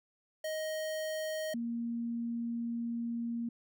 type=tone pair in turn; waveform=square / sine; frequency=626 / 234 Hz; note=D#5 / A#3; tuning=+10 / +7 cents; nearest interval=octave + perfect fourth; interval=1703 cents; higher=first; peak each=-35 / -33 dBFS; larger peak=second; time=0.44-1.54 / 1.54-3.49 s; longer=second; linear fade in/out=5 ms; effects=none